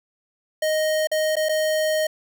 square tone with dropouts, 622.3 Hz, D#5, in tune, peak -20 dBFS, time 0.62-2.07 s, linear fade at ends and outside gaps 5 ms, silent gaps 1.072-1.115 / 1.356-1.366 / 1.487-1.492 s, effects none

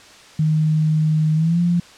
sine tone with pitch glide, 155.56 to 173.6 Hz, D#3 to F3, 0 to -10 cents, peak -14 dBFS, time 0.39-1.8 s, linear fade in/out 5 ms, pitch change +190 cents, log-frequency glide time 1.35-1.6 s, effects white hiss -44 dBFS RMS until 1.97 s + low-pass 6000 Hz 12 dB/octave

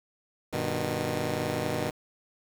10% pulse chord, G augmented, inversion none, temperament just, 98 / 122.5 / 153.12 Hz, G2 / B2 / D#3, 0 / -14 / -27 cents, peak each -26 / -25 / -24 dBFS, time 0.52-1.91 s, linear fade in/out 20 ms, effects 7-bit

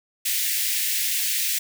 white high-pass noise, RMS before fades -24 dBFS, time 0.25-1.59 s, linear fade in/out 10 ms, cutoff 1800 Hz, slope 48 dB/octave, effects none

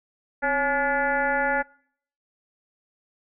sine tone with frequency modulation, 1139 Hz, C#6, 47 cents sharp, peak -20 dBFS, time 0.42-1.63 s, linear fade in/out 20 ms, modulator 292 Hz, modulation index 2.5, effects noise-tail reverb RT60 0.6 s tail -24 dB re dry

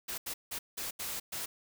white noise bursts at uneven times, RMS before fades -38 dBFS, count 6, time 0.08-0.18 / 0.26-0.34 / 0.51-0.59 / 0.77-0.91 / 0.99-1.2 / 1.32-1.46 s, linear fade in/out 10 ms, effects none

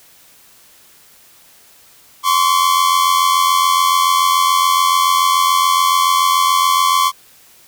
45% pulse tone pair together, 1046.5 / 1133.5 Hz, C6 / C#6, 0 / +38 cents, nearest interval minor second, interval 138 cents, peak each -14 dBFS, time 2.23-7.12 s, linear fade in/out 50 ms, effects white hiss -47 dBFS RMS until 7.67 s

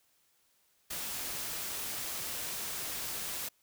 white noise, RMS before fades -38 dBFS, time 0.9-3.49 s, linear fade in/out 10 ms, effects white hiss -71 dBFS RMS until 3.62 s

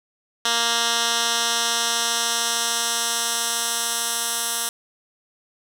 10% pulse tone with band-pass filter sweep, 233.1 Hz, A#3, in tune, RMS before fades -23 dBFS, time 0.45-4.69 s, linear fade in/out 2 ms, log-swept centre 4500 to 9900 Hz, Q 0.92, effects none

